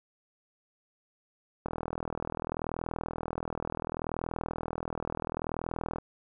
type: click train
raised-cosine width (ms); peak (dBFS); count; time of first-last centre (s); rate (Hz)
1; -19; 177; 1.66-5.984; 40.7
effects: none